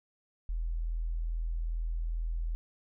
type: tone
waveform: sine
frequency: 41.2 Hz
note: E1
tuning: in tune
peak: -30 dBFS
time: 0.49-2.55 s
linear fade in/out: 0 ms
effects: none